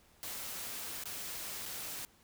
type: noise with dropouts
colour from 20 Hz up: white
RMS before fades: -42 dBFS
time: 0.23-2.05 s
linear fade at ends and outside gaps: 0 ms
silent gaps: 1.037-1.056 / 1.656-1.66 s
effects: pink hiss -65 dBFS RMS until 2.23 s